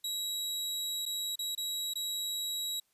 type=tone with dropouts; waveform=sawtooth; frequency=3867 Hz; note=B7; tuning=37 cents flat; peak=-30 dBFS; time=0.04-2.8 s; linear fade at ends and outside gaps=5 ms; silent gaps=1.055-1.061 / 1.357-1.39 / 1.551-1.576 / 1.937-1.955 s; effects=white hiss -74 dBFS RMS until 2.93 s + resampled to 32000 Hz